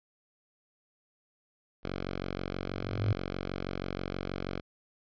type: tone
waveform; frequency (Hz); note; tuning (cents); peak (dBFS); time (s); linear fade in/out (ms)
5% pulse; 46.25; F#1; 0; -23; 1.83-4.61; 20
type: tone with exponential growth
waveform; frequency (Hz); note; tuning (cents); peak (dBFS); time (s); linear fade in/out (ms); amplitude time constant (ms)
sine; 105.2; G#2; +23; -22; 2.57-3.13; 5; 120
effects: resampled to 11025 Hz